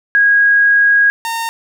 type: tone pair in turn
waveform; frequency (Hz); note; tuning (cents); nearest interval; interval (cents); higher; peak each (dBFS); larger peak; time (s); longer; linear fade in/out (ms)
sine / sawtooth; 1644 / 915.8; G#6 / A#5; -18 / -31; minor seventh; 1013; first; -7 / -14; first; 0.15-1.1 / 1.25-1.49; first; 0
effects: none